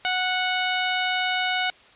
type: tone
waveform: 10% pulse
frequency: 737 Hz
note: F#5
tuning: 7 cents flat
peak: -13 dBFS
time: 0.05-1.7 s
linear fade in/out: 0 ms
effects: white hiss -52 dBFS RMS until 1.95 s + resampled to 8000 Hz